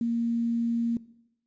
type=tone with quantisation; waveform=sine; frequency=233.1 Hz; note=A#3; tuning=in tune; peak=-24 dBFS; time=0.01-0.97 s; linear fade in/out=2 ms; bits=9; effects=noise-tail reverb RT60 0.8 s tail -19 dB re dry + resampled to 16000 Hz